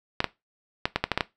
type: clicks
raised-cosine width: 0.3 ms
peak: -6 dBFS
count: 8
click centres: 0.204 / 0.243 / 0.855 / 0.96 / 1.04 / 1.117 / 1.176 / 1.208 s
effects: noise-tail reverb RT60 0.2 s tail -18 dB re dry